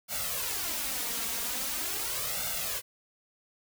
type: noise with flanger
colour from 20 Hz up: white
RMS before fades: -33 dBFS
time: 0.08-2.82 s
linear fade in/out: 50 ms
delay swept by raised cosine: 1.4 to 4.4 ms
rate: 0.42 Hz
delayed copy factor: +0.75
effects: none